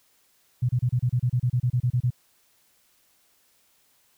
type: tone bursts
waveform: sine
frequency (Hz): 123.47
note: B2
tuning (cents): 0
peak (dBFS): -19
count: 15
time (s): 0.62-2.105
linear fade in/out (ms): 10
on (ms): 71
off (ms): 30
effects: white hiss -64 dBFS RMS until 4.17 s